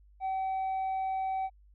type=tone with tanh clipping; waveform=triangle; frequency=764 Hz; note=G5; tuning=45 cents flat; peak=-30 dBFS; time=0.2-1.5 s; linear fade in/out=50 ms; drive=7 dB; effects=added 50 Hz sine -56 dBFS peak until 1.74 s